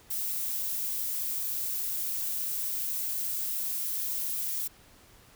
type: noise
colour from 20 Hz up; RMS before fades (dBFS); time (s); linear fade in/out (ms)
violet; -32; 0.1-4.68; 10
effects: pink hiss -57 dBFS RMS until 5.35 s